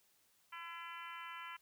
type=harmonic tone; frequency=337.6 Hz; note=E4; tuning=41 cents sharp; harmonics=3 / 4 / 5 / 6 / 7 / 8 / 9; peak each=-50 / -51 / -55 / -55 / -54 / -58 / -57 dBFS; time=0.52-1.57 s; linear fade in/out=10 ms; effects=white hiss -73 dBFS RMS until 1.61 s